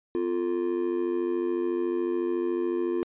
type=tone with amplitude modulation; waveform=triangle; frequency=349.2 Hz; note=F4; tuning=in tune; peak=-19 dBFS; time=0.15-3.03 s; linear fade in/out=0 ms; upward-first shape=sine; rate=93.9 Hz; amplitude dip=85%; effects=resampled to 8000 Hz